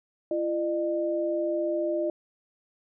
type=tone pair together; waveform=sine; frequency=340 / 605.8 Hz; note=F4 / D#5; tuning=-46 / -46 cents; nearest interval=minor seventh; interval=1000 cents; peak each=-28 / -27 dBFS; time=0.31-2.1 s; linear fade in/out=2 ms; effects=none